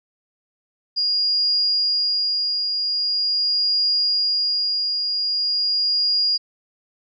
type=tone with tremolo; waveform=sine; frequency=4849 Hz; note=D#8; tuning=45 cents flat; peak=-16 dBFS; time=0.96-6.38 s; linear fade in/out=20 ms; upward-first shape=triangle; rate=0.43 Hz; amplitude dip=40%; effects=none